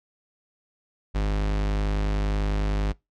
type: tone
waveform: 45% pulse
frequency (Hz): 50.9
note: G#1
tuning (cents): -34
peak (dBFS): -22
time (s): 1.14-2.93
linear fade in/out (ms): 20
effects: noise-tail reverb RT60 0.2 s tail -23 dB re dry + low-pass 5000 Hz 12 dB/octave